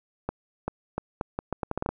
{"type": "accelerating click train", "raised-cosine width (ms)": 1, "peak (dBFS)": -14, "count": 12, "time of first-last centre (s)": [0.29, 1.89], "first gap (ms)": 390, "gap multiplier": 0.77, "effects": []}